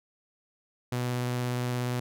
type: tone with vibrato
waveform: sawtooth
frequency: 123.47 Hz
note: B2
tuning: in tune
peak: -24 dBFS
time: 0.92-2 s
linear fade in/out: 5 ms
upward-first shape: triangle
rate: 17 Hz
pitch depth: 11 cents each way
effects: none